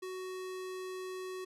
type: tone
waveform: square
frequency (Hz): 371.9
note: F#4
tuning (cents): +9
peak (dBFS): -40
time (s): 0.02-1.45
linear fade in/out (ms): 10
effects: low-pass 12000 Hz 12 dB/octave